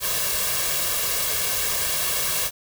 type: noise with comb filter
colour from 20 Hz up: white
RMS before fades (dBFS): -24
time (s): 0-2.51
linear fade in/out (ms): 50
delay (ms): 1.8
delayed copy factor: +0.7
effects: none